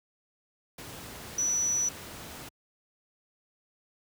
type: tone in noise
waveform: sine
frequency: 5920 Hz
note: F#8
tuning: in tune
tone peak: -25 dBFS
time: 1.38-1.89 s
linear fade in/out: 5 ms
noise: pink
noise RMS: -43 dBFS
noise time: 0.78-2.49 s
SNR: +15 dB
effects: high-pass 60 Hz 12 dB/octave